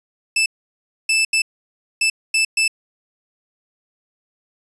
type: tone bursts at uneven times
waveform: sawtooth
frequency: 2637 Hz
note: E7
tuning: in tune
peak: -11 dBFS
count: 6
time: 0.36-0.46 / 1.09-1.25 / 1.33-1.42 / 2.01-2.1 / 2.34-2.45 / 2.57-2.68 s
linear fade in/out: 5 ms
effects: resampled to 24000 Hz